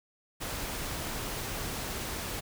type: noise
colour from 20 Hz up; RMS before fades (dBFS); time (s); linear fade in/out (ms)
pink; -36; 0.4-2.41; 20
effects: none